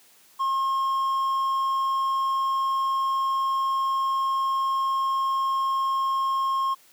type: tone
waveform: triangle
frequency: 1074 Hz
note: C6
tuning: 45 cents sharp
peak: -20 dBFS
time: 0.39-6.75 s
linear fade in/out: 20 ms
effects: white hiss -56 dBFS RMS until 6.92 s + high-pass 150 Hz 12 dB/octave